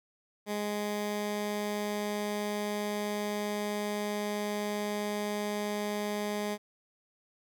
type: tone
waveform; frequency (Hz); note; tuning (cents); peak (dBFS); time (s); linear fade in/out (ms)
15% pulse; 207.7; G#3; 0; -25; 0.46-6.58; 50
effects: none